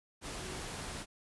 sine tone in noise, 370 Hz, F#4, in tune, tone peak -47 dBFS, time 0.37-0.62 s, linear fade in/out 50 ms, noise pink, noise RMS -42 dBFS, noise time 0.21-1.06 s, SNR -8 dB, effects resampled to 24000 Hz

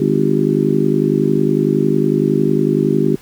harmonic tone with a mistuned harmonic, 50.9 Hz, G#1, 34 cents flat, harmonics 3 / 4 / 5 / 6 / 7 / 8, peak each -19 / -19 / -19 / -19 / -19 / -19 dBFS, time 0-3.16 s, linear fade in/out 5 ms, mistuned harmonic 8, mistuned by -55 cents, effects pink hiss -44 dBFS RMS until 3.21 s

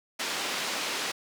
white band-pass noise, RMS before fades -32 dBFS, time 0.19-1.12 s, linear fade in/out 10 ms, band 250 to 4600 Hz, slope 12 dB/octave, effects none

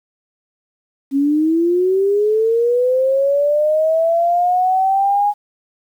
sine linear sweep, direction up, 270 to 830.6 Hz, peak -12 dBFS, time 1.11-5.34 s, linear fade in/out 50 ms, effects 8-bit

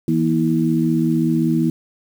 sine tone cluster, 163.2 / 238.6 / 323.6 Hz, E3 / A#3 / E4, -17 / +41 / -32 cents, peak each -19 dBFS, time 0.08-1.7 s, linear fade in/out 2 ms, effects 7-bit

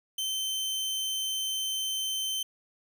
sawtooth tone, 3092 Hz, G7, 24 cents flat, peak -26 dBFS, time 0.18-2.43 s, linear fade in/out 5 ms, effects none

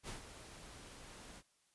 pink noise with ADSR envelope, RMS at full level -45 dBFS, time 0.03-1.43 s, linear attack 53 ms, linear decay 120 ms, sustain -9 dB, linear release 53 ms, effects white hiss -75 dBFS RMS until 1.74 s + resampled to 24000 Hz

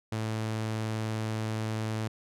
sawtooth tone, 109.9 Hz, A2, 2 cents flat, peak -26 dBFS, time 0.12-2.08 s, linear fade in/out 5 ms, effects low-pass 10000 Hz 12 dB/octave

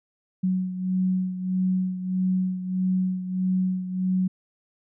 sine beating tone pair, 185 / 186.6 Hz, F#3 / F#3, 0 / +15 cents, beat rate 1.6 Hz, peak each -23 / -29 dBFS, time 0.43-4.28 s, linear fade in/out 10 ms, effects none

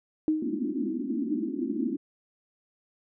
sine tone with exponential decay, 311.1 Hz, D#4, in tune, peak -19 dBFS, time 0.28-0.74 s, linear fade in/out 1 ms, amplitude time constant 100 ms
white band-pass noise, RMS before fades -30 dBFS, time 0.42-1.97 s, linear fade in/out 5 ms, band 210 to 340 Hz, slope 96 dB/octave
effects none

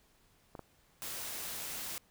clicks, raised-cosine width 1 ms, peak -31 / -30 dBFS, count 2, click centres 0.552 / 0.593 s
white noise, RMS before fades -41 dBFS, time 1.02-1.98 s, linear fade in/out 0 ms
effects pink hiss -68 dBFS RMS until 2.1 s

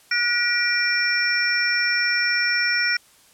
sine tone cluster, 1447 / 1919 / 2363 / 5440 Hz, F#6 / A#6 / D7 / F8, -39 / +50 / +10 / -46 cents, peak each -24 dBFS, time 0.11-2.97 s, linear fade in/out 5 ms, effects white hiss -54 dBFS RMS until 3.33 s + low-pass 12000 Hz 12 dB/octave

